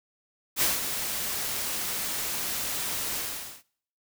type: noise with ADSR envelope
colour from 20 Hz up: white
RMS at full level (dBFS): -23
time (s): 0.56-3.63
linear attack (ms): 54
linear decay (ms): 180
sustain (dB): -8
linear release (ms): 470
effects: noise-tail reverb RT60 0.6 s tail -23 dB re dry